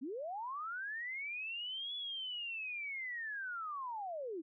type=linear two-way sweep; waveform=sine; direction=up then down; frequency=233.1 to 3432 to 299.1 Hz; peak=-39 dBFS; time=0.01-4.42 s; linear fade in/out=20 ms; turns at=1.95 s; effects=none